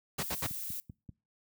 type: noise bursts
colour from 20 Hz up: pink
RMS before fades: -33 dBFS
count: 3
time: 0.18-0.47 s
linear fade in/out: 10 ms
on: 52 ms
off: 67 ms
type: noise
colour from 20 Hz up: violet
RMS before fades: -39 dBFS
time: 0.22-0.8 s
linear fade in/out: 0 ms
type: click train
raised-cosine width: 5 ms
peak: -31 dBFS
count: 4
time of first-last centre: 0.51-1.091 s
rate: 5.16 Hz
effects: noise-tail reverb RT60 0.3 s tail -24 dB re dry + high-pass 80 Hz 12 dB/octave